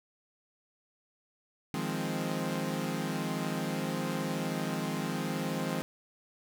sawtooth chord, F minor seventh, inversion third, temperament equal, 155.56 / 174.61 / 207.7 / 261.6 Hz, Eb3 / F3 / Ab3 / C4, 0 / 0 / 0 / 0 cents, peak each -33 dBFS, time 1.74-5.82 s, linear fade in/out 0 ms, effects none

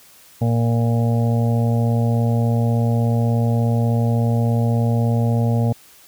harmonic tone, 116.54 Hz, A#2, in tune, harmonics 1 / 2 / 4 / 5 / 6 / 7, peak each -16 / -22 / -28 / -30 / -32 / -33 dBFS, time 0.41-5.73 s, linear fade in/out 10 ms, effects white hiss -48 dBFS RMS until 6.07 s

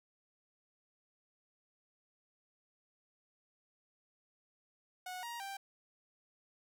sawtooth tone with pitch steps, 733 / 943 / 786 Hz, F#5 / A#5 / G5, -16 / +20 / +4 cents, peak -38 dBFS, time 5.06-5.57 s, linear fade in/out 5 ms, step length 170 ms, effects none

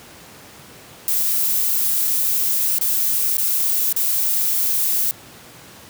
violet noise with dropouts, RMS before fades -19 dBFS, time 1.08-5.11 s, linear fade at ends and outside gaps 0 ms, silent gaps 2.785-2.812 / 3.37-3.382 / 3.926-3.963 s, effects pink hiss -42 dBFS RMS until 5.89 s + high-pass 100 Hz 12 dB/octave

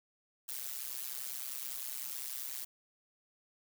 blue noise with amplitude modulation, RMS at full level -37 dBFS, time 0.48-2.65 s, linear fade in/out 10 ms, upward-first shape sine, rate 130 Hz, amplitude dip 100%, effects none

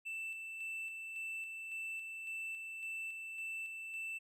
triangle tone with tremolo, 2658 Hz, E7, 14 cents sharp, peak -38 dBFS, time 0.05-4.19 s, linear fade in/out 20 ms, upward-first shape square, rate 1.8 Hz, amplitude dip 35%, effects none

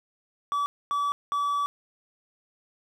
triangle tone bursts at uneven times, 1148 Hz, D6, 40 cents flat, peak -22 dBFS, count 3, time 0.52-0.66 / 0.91-1.12 / 1.32-1.66 s, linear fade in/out 0 ms, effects none

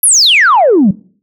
sine exponential sweep, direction down, 11840 to 174.61 Hz, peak -3 dBFS, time 0.03-0.91 s, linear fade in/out 5 ms, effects noise-tail reverb RT60 0.5 s tail -23 dB re dry + tanh soft clip ceiling -1 dBFS

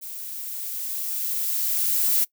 violet noise with level ramp, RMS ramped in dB -36 to -20 dBFS, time 0.01-2.25 s, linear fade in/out 20 ms, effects noise-tail reverb RT60 0.1 s tail -22 dB re dry

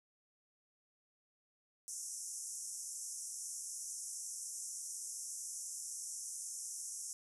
pink band-pass noise, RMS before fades -45 dBFS, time 1.88-7.13 s, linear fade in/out 0 ms, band 5600 to 11000 Hz, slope 96 dB/octave, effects none

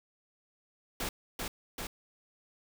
pink noise with echo, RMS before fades -35 dBFS, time 1-1.09 s, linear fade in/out 2 ms, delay 390 ms, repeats 2, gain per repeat -2 dB, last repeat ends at 1.87 s, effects none

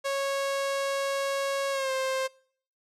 sawtooth tone with pitch glide, 551 to 527 Hz, C#5 to C5, -11 to +12 cents, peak -23 dBFS, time 0.04-2.28 s, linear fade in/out 20 ms, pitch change -77 cents, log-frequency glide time 1.71-1.91 s, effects noise-tail reverb RT60 0.6 s tail -25 dB re dry + low-pass 10000 Hz 12 dB/octave

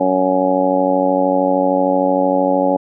harmonic tone, 93.1 Hz, F#2, 11 cents sharp, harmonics 2 / 3 / 4 / 5 / 6 / 7 / 8 / 9, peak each -25 / -18 / -28 / -24 / -16 / -27 / -23 / -20 dBFS, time 0-2.77 s, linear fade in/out 10 ms, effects none

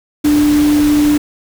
sine tone in noise, 295.8 Hz, D4, 13 cents sharp, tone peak -8 dBFS, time 0.24-1.18 s, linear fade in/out 10 ms, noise pink, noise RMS -23 dBFS, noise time 0.24-1.18 s, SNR +12 dB, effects none

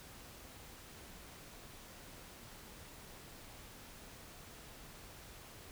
silence, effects pink hiss -54 dBFS RMS until 5.71 s

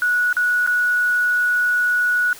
sine tone with dropouts, 1466 Hz, F#6, 16 cents flat, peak -15 dBFS, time 0.02-2.33 s, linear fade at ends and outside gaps 1 ms, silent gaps 0.328-0.367 / 0.664-0.674 s, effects white hiss -40 dBFS RMS until 2.39 s

